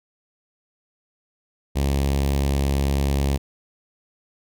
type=tone with notch filter; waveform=sawtooth; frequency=69.3 Hz; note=C#2; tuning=in tune; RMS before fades=-21 dBFS; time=1.75-3.38 s; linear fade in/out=20 ms; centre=1400 Hz; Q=1.2; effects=none